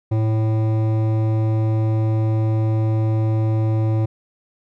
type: tone with hard clipping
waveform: sine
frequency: 110 Hz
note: A2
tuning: in tune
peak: -18 dBFS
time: 0.11-4.06 s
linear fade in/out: 10 ms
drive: 13 dB
effects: none